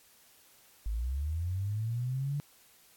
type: linear sweep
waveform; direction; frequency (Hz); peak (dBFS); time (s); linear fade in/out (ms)
sine; up; 49.85 to 146.6; -30; 0.86-2.4; 0
effects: white hiss -61 dBFS RMS until 2.96 s + AAC 64 kbps